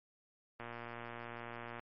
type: click train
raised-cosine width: 0.5 ms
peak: -30 dBFS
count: 142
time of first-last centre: 0.6-1.795 s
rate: 118 Hz
effects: MP3 32 kbps

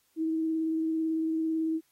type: tone with vibrato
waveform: sine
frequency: 320.9 Hz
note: E4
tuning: 46 cents flat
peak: -26 dBFS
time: 0.16-1.81 s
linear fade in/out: 50 ms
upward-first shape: sine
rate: 18 Hz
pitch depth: 14 cents each way
effects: white hiss -70 dBFS RMS until 1.91 s + AAC 48 kbps

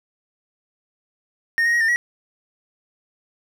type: tone with pitch steps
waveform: triangle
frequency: 1843 / 1871 / 1891 / 1801 / 1917 Hz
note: A#6 / A#6 / A#6 / A6 / A#6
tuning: -20 / +6 / +24 / +40 / +48 cents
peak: -14 dBFS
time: 1.58-1.96 s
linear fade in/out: 0 ms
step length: 76 ms
effects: none

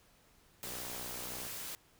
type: noise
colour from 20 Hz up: white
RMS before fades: -43 dBFS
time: 0.63-1.75 s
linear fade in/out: 0 ms
type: click train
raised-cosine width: 1 ms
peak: -34 dBFS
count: 52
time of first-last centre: 0.64-1.467 s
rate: 61.7 Hz
effects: pink hiss -66 dBFS RMS until 1.99 s

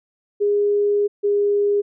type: tone pair in turn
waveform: sine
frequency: 410.2 / 408.2 Hz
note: G#4 / G#4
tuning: -21 / -30 cents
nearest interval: unison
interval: 9 cents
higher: first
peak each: -15 dBFS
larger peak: neither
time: 0.4-1.08 / 1.23-1.82 s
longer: first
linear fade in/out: 20 ms
effects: none

